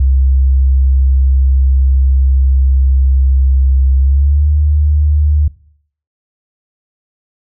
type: tone with pitch glide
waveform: sine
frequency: 66.3 to 74.42 Hz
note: C2 to D2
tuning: +23 to +24 cents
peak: -7 dBFS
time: 0-5.48 s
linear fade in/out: 5 ms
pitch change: +201 cents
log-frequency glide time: 3.97-4.48 s
effects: noise-tail reverb RT60 0.6 s tail -20 dB re dry